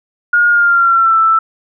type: tone with pitch glide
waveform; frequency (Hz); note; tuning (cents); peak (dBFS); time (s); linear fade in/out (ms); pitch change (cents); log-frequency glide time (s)
sine; 1428 to 1324.7; F6 to E6; +38 to +8; -7; 0.33-1.39; 5; -130; 0.49-1.19
effects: none